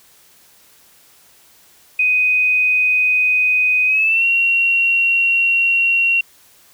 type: tone with pitch glide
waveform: sine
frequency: 2500 to 2742 Hz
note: D#7 to F7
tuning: +8 to -32 cents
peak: -12 dBFS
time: 1.99-6.21 s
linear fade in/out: 5 ms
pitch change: +160 cents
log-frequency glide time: 3.86-4.25 s
effects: white hiss -50 dBFS RMS until 6.73 s